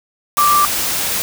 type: tone in noise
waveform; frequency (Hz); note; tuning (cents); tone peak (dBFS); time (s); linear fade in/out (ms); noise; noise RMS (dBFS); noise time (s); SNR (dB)
sine; 1175; D6; +1; -10; 0.38-0.65; 0; white; -19; 0.37-1.22; +6
effects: none